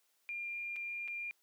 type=tone with dropouts; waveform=sine; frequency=2399 Hz; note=D7; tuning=36 cents sharp; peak=-38 dBFS; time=0.29-1.31 s; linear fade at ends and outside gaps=0 ms; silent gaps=0.76-0.764 / 1.077-1.082 s; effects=white hiss -75 dBFS RMS until 1.42 s + high-pass 300 Hz 12 dB/octave